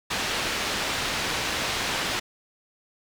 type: low-pass noise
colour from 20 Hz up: white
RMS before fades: -28 dBFS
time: 0.1-2.2 s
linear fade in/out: 10 ms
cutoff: 3900 Hz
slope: 12 dB/octave
effects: none